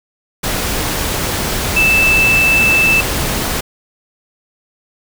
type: tone in noise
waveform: sine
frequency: 2639 Hz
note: E7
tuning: 1 cent sharp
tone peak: -9 dBFS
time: 1.76-3.01 s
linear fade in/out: 10 ms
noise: pink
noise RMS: -18 dBFS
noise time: 0.43-3.61 s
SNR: +6 dB
effects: none